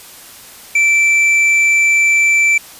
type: tone with hard clipping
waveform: triangle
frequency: 2332 Hz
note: D7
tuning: 13 cents flat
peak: -10 dBFS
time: 0.75-2.58 s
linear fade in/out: 5 ms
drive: 8 dB
effects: white hiss -37 dBFS RMS until 2.79 s + resampled to 32000 Hz